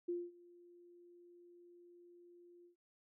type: tone with ADSR envelope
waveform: sine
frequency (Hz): 349.2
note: F4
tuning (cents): 0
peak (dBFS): -35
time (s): 0.08-2.76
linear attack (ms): 11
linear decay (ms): 220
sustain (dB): -24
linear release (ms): 110
effects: none